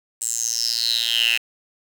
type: tone with high-pass filter sweep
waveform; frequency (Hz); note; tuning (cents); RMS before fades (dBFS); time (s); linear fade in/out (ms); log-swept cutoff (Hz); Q
10% pulse; 116.1; A#2; -7; -22; 0.21-1.38; 10; 8100 to 2500; 8.5
effects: 7-bit